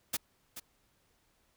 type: noise with echo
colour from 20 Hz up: white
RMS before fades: -32 dBFS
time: 0.13-0.17 s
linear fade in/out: 10 ms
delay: 430 ms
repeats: 1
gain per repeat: -11 dB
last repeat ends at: 0.6 s
effects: pink hiss -72 dBFS RMS until 1.56 s